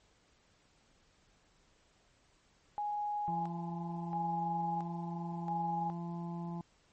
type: tone with tremolo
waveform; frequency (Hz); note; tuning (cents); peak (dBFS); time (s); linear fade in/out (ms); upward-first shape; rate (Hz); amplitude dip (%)
sine; 830.6; G#5; 0; -33; 2.78-5.9; 0; square; 0.74; 75
type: harmonic tone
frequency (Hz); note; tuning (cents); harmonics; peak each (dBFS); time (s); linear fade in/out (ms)
170.7; F3; -39; 1 / 2 / 4 / 5 / 6; -38 / -48 / -53 / -48 / -54; 3.28-6.61; 0
effects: pink hiss -69 dBFS RMS until 6.92 s + MP3 32 kbps